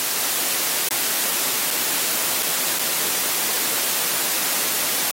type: noise with dropouts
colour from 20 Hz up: white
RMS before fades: -22 dBFS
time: 0-5.11 s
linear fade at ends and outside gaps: 0 ms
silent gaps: 0.886-0.908 / 1.705-1.71 / 2.425-2.429 / 2.788-2.794 s
effects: high-pass 200 Hz 12 dB/octave + AAC 48 kbps